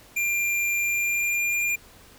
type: tone with pitch glide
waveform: square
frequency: 2385 to 2402 Hz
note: D7 to D7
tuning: +26 to +38 cents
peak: -23 dBFS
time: 0.16-1.76 s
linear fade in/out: 10 ms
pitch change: +12 cents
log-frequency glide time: 0.77-1.52 s
effects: pink hiss -51 dBFS RMS until 2.18 s